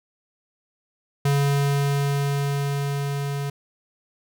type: tone with level ramp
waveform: square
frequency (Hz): 141.2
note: C#3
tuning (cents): +32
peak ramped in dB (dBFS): -18 to -26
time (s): 1.25-3.5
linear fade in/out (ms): 5
effects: none